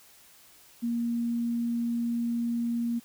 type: tone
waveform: sine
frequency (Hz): 235.1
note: A#3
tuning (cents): +15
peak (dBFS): -26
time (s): 0.82-3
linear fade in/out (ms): 20
effects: white hiss -56 dBFS RMS until 3.04 s